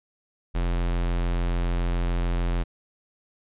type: tone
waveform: square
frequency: 43.43 Hz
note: F1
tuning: 9 cents flat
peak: -23 dBFS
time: 0.54-2.64 s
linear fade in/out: 20 ms
effects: resampled to 8000 Hz